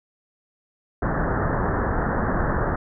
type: low-pass noise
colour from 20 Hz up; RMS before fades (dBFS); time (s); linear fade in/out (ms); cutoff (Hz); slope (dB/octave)
pink; -23; 1.02-2.76; 5; 1800; 96
effects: none